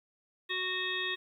harmonic tone, 370 Hz, F#4, in tune, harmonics 1 / 3 / 5 / 7 / 9 / 10, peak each -41 / -43 / -35 / -39 / -40 / -37 dBFS, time 0.49-1.16 s, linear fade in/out 20 ms, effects 11-bit

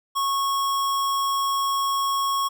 square tone, 1100 Hz, C#6, 14 cents flat, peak -22 dBFS, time 0.15-2.49 s, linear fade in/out 20 ms, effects none

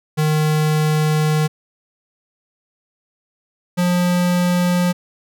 square tone pair in turn, 153.8 / 177.61 Hz, D#3 / F3, -20 / +29 cents, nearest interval major second, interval 249 cents, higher second, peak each -15 dBFS, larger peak neither, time 0.17-1.48 / 3.77-4.93 s, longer first, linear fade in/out 20 ms, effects none

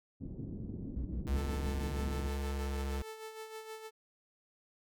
white low-pass noise, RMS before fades -42 dBFS, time 0.2-2.29 s, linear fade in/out 20 ms, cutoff 280 Hz, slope 24 dB/octave
triangle tone bursts, 61.74 Hz, B1, in tune, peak -32 dBFS, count 3, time 0.96-1.37 s, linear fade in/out 5 ms, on 92 ms, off 67 ms
square tone with pitch glide, 69.3 to 68.62 Hz, C#2 to C#2, 0 to -17 cents, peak -35 dBFS, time 1.27-3.02 s, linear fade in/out 0 ms, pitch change -17 cents, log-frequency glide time 2.34-2.82 s
sawtooth tone with tremolo, 439.4 Hz, A4, 2 cents flat, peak -38 dBFS, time 1.34-3.91 s, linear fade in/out 50 ms, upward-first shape sine, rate 6.4 Hz, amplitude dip 55%
effects none

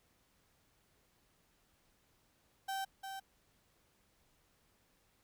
35% pulse tone with echo, 776 Hz, G5, 18 cents flat, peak -35 dBFS, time 2.68-2.85 s, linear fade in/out 10 ms, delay 350 ms, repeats 1, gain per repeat -6 dB, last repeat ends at 3.2 s, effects pink hiss -73 dBFS RMS until 5.23 s

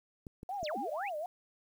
clicks, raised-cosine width 3 ms, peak -32 dBFS, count 3, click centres 0.268 / 0.431 / 0.63 s
sine tone with vibrato, 698.5 Hz, F5, in tune, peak -35 dBFS, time 0.49-1.26 s, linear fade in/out 2 ms, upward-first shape sine, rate 4 Hz, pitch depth 280 cents each way
sine exponential two-way sweep, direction down then up, 7902 to 207.7 to 3032 Hz, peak -39 dBFS, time 0.63-1.1 s, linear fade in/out 20 ms, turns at 0.78 s
effects 10-bit

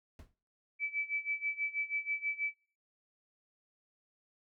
brown noise with exponential decay, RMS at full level -43 dBFS, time 0.19-0.34 s, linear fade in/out 2 ms, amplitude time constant 31 ms
sine tone with tremolo, 2307 Hz, D7, 31 cents flat, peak -30 dBFS, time 0.79-2.54 s, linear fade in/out 50 ms, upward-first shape sine, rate 6.2 Hz, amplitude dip 90%
effects noise-tail reverb RT60 0.4 s tail -19 dB re dry

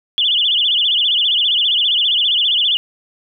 sine tone with vibrato, 3173 Hz, G7, 20 cents sharp, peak -12 dBFS, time 0.18-2.77 s, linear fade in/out 0 ms, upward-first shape sine, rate 15 Hz, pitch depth 190 cents each way, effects none

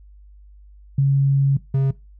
sine / triangle tone pair in turn, 138 / 135.47 Hz, C#3 / C#3, -7 / -39 cents, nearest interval unison, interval 32 cents, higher first, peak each -13 dBFS, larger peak neither, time 0.98-1.57 / 1.74-1.91 s, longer first, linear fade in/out 5 ms, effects noise-tail reverb RT60 0.2 s tail -18 dB re dry + added 50 Hz sine -43 dBFS peak until 2.19 s

